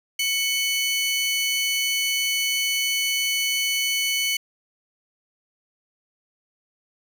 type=tone pair together; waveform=sawtooth; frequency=2217 / 3001 Hz; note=C#7 / F#7; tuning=0 / +24 cents; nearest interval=perfect fourth; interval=524 cents; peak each=-21 dBFS; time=0.19-4.37 s; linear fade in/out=5 ms; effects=none